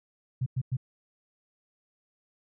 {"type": "tone bursts", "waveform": "sine", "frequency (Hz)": 127.8, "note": "C3", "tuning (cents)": -40, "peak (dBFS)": -25, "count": 3, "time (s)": [0.41, 0.769], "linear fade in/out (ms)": 10, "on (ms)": 53, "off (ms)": 100, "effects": []}